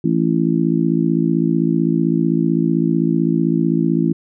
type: harmonic tone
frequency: 55.7 Hz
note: A1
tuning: 22 cents sharp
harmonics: 3 / 4 / 5 / 6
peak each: -18 / -20 / -19 / -20 dBFS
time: 0.04-4.13 s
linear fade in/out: 5 ms
effects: none